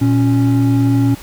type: tone pair together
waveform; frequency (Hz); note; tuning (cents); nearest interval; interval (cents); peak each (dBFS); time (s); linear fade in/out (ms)
triangle; 117.29 / 277.2; A#2 / C#4; +11 / 0; octave + minor third; 1489; -11; 0.01-1.15; 10
effects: pink hiss -36 dBFS RMS until 1.22 s